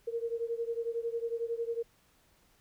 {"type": "beating tone pair", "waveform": "sine", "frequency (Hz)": [460.1, 471.1], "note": ["A#4", "A#4"], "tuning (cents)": [-23, 18], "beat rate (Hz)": 11, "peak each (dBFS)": [-34, -36], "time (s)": [0.07, 1.83], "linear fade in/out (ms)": 10, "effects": ["pink hiss -67 dBFS RMS until 2.6 s"]}